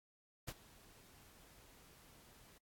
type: noise with ADSR envelope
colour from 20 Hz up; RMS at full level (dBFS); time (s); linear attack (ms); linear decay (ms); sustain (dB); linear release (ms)
pink; -44; 0.47-2.58; 15; 46; -19; 4
effects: AAC 64 kbps